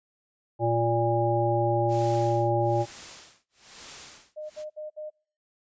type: harmonic tone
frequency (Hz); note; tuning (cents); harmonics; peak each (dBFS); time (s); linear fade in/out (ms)
116.54; A#2; 0; 1 / 3 / 5 / 7; -27 / -27 / -27 / -27; 0.59-2.86; 50
type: noise with tremolo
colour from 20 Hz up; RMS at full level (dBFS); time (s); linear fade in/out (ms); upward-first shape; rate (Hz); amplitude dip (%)
white; -41; 1.88-4.65; 50; sine; 1.1; 100
type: tone bursts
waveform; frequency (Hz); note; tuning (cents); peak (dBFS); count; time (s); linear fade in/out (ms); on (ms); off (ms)
sine; 611; D#5; -32; -34; 4; 4.36-5.103; 20; 140; 61
effects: noise-tail reverb RT60 0.5 s tail -26 dB re dry + resampled to 16000 Hz